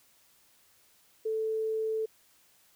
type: tone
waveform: sine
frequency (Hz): 440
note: A4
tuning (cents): 0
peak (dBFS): -28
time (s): 1.25-2.06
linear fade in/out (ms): 10
effects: white hiss -64 dBFS RMS until 2.75 s